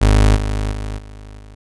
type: tone with level steps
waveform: 30% pulse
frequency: 51.7 Hz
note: G#1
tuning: 7 cents flat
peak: -6 / -15 / -20 / -31 / -34 dBFS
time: 0.01-1.55 s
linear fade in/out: 10 ms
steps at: 0.35 / 0.71 / 0.97 / 1.38 s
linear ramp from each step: 20 ms
effects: resampled to 24000 Hz